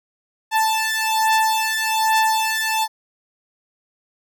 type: beating tone pair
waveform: sawtooth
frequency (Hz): 880 / 881.2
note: A5 / A5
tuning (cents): 0 / +2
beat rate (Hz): 1.2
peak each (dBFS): -16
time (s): 0.51-2.88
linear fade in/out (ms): 50
effects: none